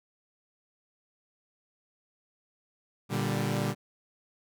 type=chord; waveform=sawtooth; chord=G minor; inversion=first; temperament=equal with one note detuned; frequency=118.44 / 146.83 / 196 Hz; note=Bb2 / D3 / G3; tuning=+28 / 0 / 0 cents; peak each=-28 dBFS; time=3.09-3.75 s; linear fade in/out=50 ms; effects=none